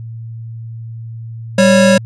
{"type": "tone pair together", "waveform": "square", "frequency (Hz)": [196, 548.6], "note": ["G3", "C#5"], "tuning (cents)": [0, -18], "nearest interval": "octave + tritone", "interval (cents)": 1782, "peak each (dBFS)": -10, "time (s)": [1.58, 1.98], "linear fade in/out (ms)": 5, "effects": ["added 114 Hz sine -25 dBFS peak until 2.05 s", "resampled to 22050 Hz"]}